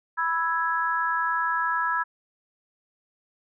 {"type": "chord", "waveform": "sine", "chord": "E major", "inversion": "second", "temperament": "equal", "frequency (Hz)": [987.8, 1318.5, 1661.2], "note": ["B5", "E6", "G#6"], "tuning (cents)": [0, 0, 0], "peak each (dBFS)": -27, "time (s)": [0.17, 2.04], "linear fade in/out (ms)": 20, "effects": []}